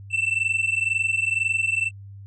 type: tone pair together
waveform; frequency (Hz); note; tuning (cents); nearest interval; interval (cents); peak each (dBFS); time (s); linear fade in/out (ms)
triangle; 2660 / 2682; E7 / E7; +15 / +29; unison; 14; -22; 0.1-1.91; 50
effects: added 99 Hz sine -38 dBFS peak until 2.26 s + resampled to 22050 Hz